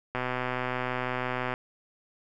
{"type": "click train", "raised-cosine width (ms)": 0.5, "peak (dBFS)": -15, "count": 176, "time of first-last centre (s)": [0.15, 1.539], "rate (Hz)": 126, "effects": []}